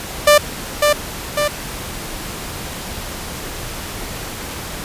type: tone with echo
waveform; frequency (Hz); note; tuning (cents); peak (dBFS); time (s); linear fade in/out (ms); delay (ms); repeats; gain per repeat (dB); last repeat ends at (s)
sawtooth; 592; D5; +14; -3; 0.27-0.38; 5; 550; 2; -4; 1.48
effects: pink hiss -28 dBFS RMS until 4.84 s + resampled to 32000 Hz